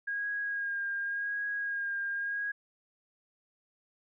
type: tone with vibrato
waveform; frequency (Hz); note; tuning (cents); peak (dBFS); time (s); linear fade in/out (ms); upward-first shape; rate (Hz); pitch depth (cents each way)
sine; 1629; G#6; -34; -31; 0.07-2.52; 10; sine; 0.9; 24
effects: none